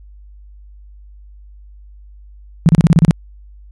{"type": "tone bursts", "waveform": "sine", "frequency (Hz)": 163.7, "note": "E3", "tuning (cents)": -12, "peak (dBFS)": -4, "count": 8, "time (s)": [2.66, 3.109], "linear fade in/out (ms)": 0, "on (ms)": 29, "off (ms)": 31, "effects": ["added 50 Hz sine -37 dBFS peak until 3.71 s", "resampled to 24000 Hz"]}